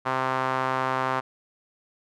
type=tone with band-pass filter; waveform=sawtooth; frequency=130.81 Hz; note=C3; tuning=in tune; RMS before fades=-26 dBFS; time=0.05-1.21 s; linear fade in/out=20 ms; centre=1100 Hz; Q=2; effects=none